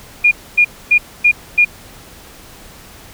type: tone bursts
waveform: sine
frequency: 2427 Hz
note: D#7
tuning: 44 cents flat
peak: -6 dBFS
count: 5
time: 0.24-1.65 s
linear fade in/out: 10 ms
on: 74 ms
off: 260 ms
effects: pink hiss -39 dBFS RMS until 3.13 s

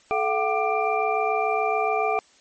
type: tone cluster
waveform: sine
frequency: 433 / 692 / 759 / 1188 / 2370 Hz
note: A4 / F5 / F#5 / D6 / D7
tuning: -28 / -16 / +44 / +20 / +15 cents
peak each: -26 / -27 / -25 / -28 / -30 dBFS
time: 0.11-2.19 s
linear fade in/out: 0 ms
effects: white hiss -57 dBFS RMS until 2.4 s + MP3 32 kbps

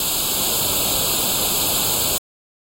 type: noise with comb filter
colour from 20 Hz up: white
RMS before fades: -20 dBFS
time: 0-2.18 s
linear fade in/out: 2 ms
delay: 0.26 ms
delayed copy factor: +1
effects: AAC 48 kbps

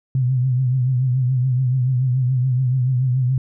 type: tone with vibrato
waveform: sine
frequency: 127.8 Hz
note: C3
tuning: 40 cents flat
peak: -15 dBFS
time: 0.15-3.38 s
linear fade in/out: 2 ms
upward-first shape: triangle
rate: 7 Hz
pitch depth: 87 cents each way
effects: none

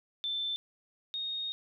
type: tone pair in turn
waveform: sine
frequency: 3540 / 3718 Hz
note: A7 / A#7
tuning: +10 / -5 cents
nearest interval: minor second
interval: 85 cents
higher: second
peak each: -31 / -33 dBFS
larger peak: first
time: 0.24-0.56 / 1.14-1.52 s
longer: second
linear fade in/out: 0 ms
effects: none

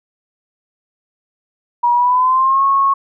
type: tone with pitch glide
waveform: sine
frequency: 960 to 1096.4 Hz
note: B5 to C#6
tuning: -49 to -19 cents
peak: -10 dBFS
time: 1.83-2.94 s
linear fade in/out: 10 ms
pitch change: +230 cents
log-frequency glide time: 1.93-2.64 s
effects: none

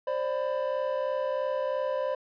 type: tone cluster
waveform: triangle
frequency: 528 / 591 / 999 Hz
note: C5 / D5 / B5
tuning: +16 / +11 / +20 cents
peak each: -27 / -29 / -34 dBFS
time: 0.07-2.15 s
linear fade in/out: 5 ms
effects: tanh soft clip ceiling -16 dBFS + resampled to 11025 Hz

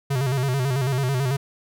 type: tone with vibrato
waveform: square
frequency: 132.4 Hz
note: C3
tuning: 21 cents sharp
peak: -21 dBFS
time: 0.1-1.37 s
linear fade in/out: 10 ms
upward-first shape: square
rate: 9.1 Hz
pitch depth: 86 cents each way
effects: none

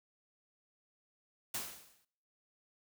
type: noise with exponential decay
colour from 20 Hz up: white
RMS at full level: -36 dBFS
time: 1.54-2.05 s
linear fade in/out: 5 ms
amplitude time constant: 110 ms
effects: noise-tail reverb RT60 0.7 s tail -23 dB re dry

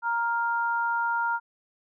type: tone pair together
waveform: sine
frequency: 935.1 / 1400 Hz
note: A#5 / F6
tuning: +5 / +4 cents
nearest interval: perfect fifth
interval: 699 cents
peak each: -26 / -27 dBFS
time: 0.02-1.4 s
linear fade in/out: 50 ms
effects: none

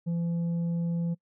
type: tone with tanh clipping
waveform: sine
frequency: 169.6 Hz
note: E3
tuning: 50 cents sharp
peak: -27 dBFS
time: 0.06-1.15 s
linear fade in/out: 20 ms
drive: 4 dB
effects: noise-tail reverb RT60 0.1 s tail -25 dB re dry

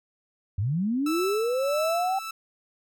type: linear sweep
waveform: sine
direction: up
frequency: 87.31 to 784 Hz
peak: -23 dBFS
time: 0.58-2.19 s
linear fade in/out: 5 ms
type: tone with tremolo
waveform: sawtooth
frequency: 1318.5 Hz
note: E6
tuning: in tune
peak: -25 dBFS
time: 1.06-2.31 s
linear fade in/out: 5 ms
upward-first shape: sine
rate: 1.6 Hz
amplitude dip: 55%
effects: none

